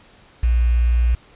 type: tone with quantisation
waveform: sine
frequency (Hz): 59.4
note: A#1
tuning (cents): +33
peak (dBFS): -13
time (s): 0.43-1.15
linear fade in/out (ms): 5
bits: 6
effects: pink hiss -50 dBFS RMS until 1.35 s + resampled to 8000 Hz